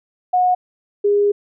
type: tone pair in turn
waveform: sine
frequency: 728 / 408.6 Hz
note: F#5 / G#4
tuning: -28 / -28 cents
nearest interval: minor seventh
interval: 1000 cents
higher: first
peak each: -12 dBFS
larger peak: neither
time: 0.33-0.55 / 1.04-1.32 s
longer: second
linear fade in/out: 10 ms
effects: none